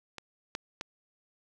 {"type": "clicks", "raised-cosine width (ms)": 0.2, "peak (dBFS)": [-23, -16, -18], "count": 3, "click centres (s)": [0.183, 0.551, 0.811], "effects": []}